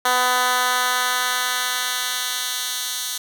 10% pulse tone with high-pass filter sweep, 250.2 Hz, B3, 23 cents sharp, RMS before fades -22 dBFS, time 0.05-3.18 s, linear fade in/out 5 ms, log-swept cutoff 780 to 4300 Hz, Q 0.82, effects none

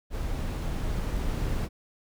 brown noise with level ramp, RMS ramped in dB -31 to -28 dBFS, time 0.1-1.69 s, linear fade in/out 50 ms, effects none

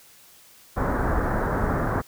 pink low-pass noise, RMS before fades -24 dBFS, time 0.76-2.02 s, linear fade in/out 20 ms, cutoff 1700 Hz, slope 48 dB/octave, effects white hiss -52 dBFS RMS until 2.07 s

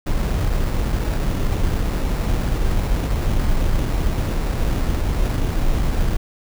brown noise with sample-and-hold, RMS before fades -19 dBFS, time 0.06-6.17 s, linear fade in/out 10 ms, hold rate 3150 Hz, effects none

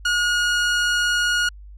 sawtooth tone, 1441 Hz, F#6, 46 cents flat, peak -14 dBFS, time 0.05-1.49 s, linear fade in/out 5 ms, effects added 50 Hz sine -38 dBFS peak until 1.77 s + low-pass 7000 Hz 12 dB/octave

